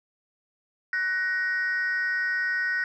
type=tone pair together; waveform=sine; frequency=1492 / 1880.9 Hz; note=F#6 / A#6; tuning=+14 / +15 cents; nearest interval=major third; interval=401 cents; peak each=-25 dBFS; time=0.93-2.84 s; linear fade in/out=2 ms; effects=tanh soft clip ceiling -20 dBFS